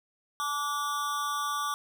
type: tone with amplitude modulation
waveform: square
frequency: 1160 Hz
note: D6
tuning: 22 cents flat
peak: -26 dBFS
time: 0.4-1.74 s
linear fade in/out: 0 ms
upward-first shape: sine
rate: 296 Hz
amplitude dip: 80%
effects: none